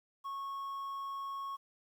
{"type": "tone with quantisation", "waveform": "triangle", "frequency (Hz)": 1100, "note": "C#6", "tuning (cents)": -14, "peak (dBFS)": -36, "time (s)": [0.24, 1.57], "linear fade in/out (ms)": 20, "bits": 11, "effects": []}